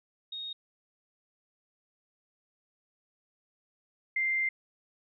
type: tone pair in turn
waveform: sine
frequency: 3729 / 2093 Hz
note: A#7 / C7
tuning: 0 / 0 cents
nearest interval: minor seventh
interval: 1000 cents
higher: first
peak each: -36 / -26 dBFS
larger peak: second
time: 0.32-0.53 / 4.16-4.49 s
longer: second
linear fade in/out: 5 ms
effects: none